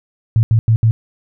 sine tone bursts at uneven times, 112.3 Hz, A2, 36 cents sharp, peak -8 dBFS, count 4, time 0.36-0.43 / 0.51-0.59 / 0.68-0.76 / 0.83-0.91 s, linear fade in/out 0 ms, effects none

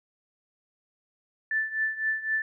sine tone with tremolo, 1760 Hz, A6, in tune, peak -22 dBFS, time 1.51-2.42 s, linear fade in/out 2 ms, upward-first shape triangle, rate 3.9 Hz, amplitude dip 85%, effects none

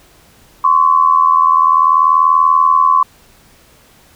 sine tone pair together, 1042 / 1122.5 Hz, C6 / C#6, -7 / +21 cents, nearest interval minor second, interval 128 cents, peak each -10 dBFS, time 0.64-3.03 s, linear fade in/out 5 ms, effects pink hiss -47 dBFS RMS until 4.15 s

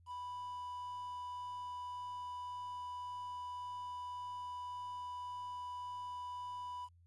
triangle tone with quantisation, 987.8 Hz, B5, in tune, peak -40 dBFS, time 0.06-6.89 s, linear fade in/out 50 ms, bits 11, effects added 86 Hz sine -62 dBFS peak until 7.06 s + resampled to 24000 Hz

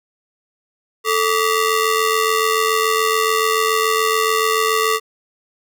sawtooth ring-modulated tone, 795 Hz, G5, 24 cents sharp, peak -8 dBFS, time 1.04-5 s, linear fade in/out 50 ms, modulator 354 Hz, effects none

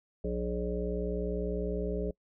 harmonic tone, 60 Hz, B1, 49 cents flat, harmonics 1 / 3 / 5 / 7 / 9 / 10, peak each -35 / -36 / -42 / -35 / -39 / -42 dBFS, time 0.24-2.11 s, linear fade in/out 5 ms, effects noise-tail reverb RT60 0.1 s tail -25 dB re dry

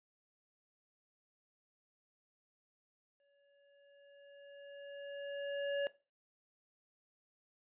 square tone with exponential growth, 565 Hz, C#5, 33 cents sharp, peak -33 dBFS, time 3.2-5.87 s, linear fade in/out 1 ms, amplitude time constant 580 ms, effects noise-tail reverb RT60 0.3 s tail -18 dB re dry + resampled to 8000 Hz

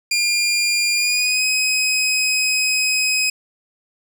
20% pulse tone with pitch glide, 2400 to 2528 Hz, D7 to D#7, +37 to +27 cents, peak -11 dBFS, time 0.11-3.3 s, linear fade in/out 5 ms, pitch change +90 cents, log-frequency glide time 0.94-1.45 s, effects none

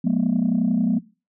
sine tone cluster, 181.5 / 212.9 / 243.9 Hz, F#3 / G#3 / B3, -33 / +43 / -21 cents, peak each -20 dBFS, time 0.04-0.99 s, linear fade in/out 10 ms, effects noise-tail reverb RT60 0.3 s tail -19 dB re dry + tanh soft clip ceiling -12 dBFS

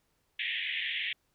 pink band-pass noise, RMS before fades -34 dBFS, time 0.39-1.13 s, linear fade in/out 5 ms, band 1800 to 3500 Hz, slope 96 dB/octave, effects pink hiss -75 dBFS RMS until 1.34 s

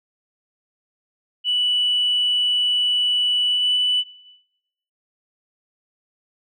sine tone with pitch glide, 2960 to 2979 Hz, F#7 to F#7, 0 to +11 cents, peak -16 dBFS, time 1.44-4.04 s, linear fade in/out 50 ms, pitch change +11 cents, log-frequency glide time 3.47-3.74 s, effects noise-tail reverb RT60 0.9 s tail -17 dB re dry + tanh soft clip ceiling -12 dBFS

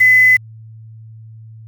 sine tone with quantisation, 2016 Hz, B6, 35 cents sharp, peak -6 dBFS, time 0-0.37 s, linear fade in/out 10 ms, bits 5, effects added 111 Hz sine -34 dBFS peak until 1.67 s

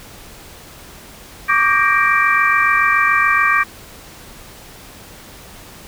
sine tone cluster, 1142 / 1189 / 1589 / 1868 / 2343 Hz, D6 / D6 / G6 / A#6 / D7, -49 / +21 / +23 / +3 / -5 cents, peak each -18 dBFS, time 1.48-3.64 s, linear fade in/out 20 ms, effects pink hiss -39 dBFS RMS until 5.87 s

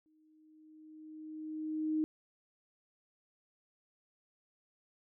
sine tone with exponential growth, 311.1 Hz, D#4, in tune, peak -28 dBFS, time 0.06-2.04 s, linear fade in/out 0 ms, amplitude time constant 430 ms, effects none

